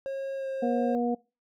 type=tone with pitch glide; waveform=triangle; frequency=542 to 534.5 Hz; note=C#5 to C5; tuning=-39 to +37 cents; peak=-28 dBFS; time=0.06-0.95 s; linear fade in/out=0 ms; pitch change=-24 cents; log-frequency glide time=0.36-0.48 s
type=harmonic tone; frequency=240 Hz; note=B3; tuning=49 cents flat; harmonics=1 / 2 / 3; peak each=-27 / -30 / -32 dBFS; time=0.62-1.15 s; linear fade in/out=10 ms
effects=noise-tail reverb RT60 0.3 s tail -24 dB re dry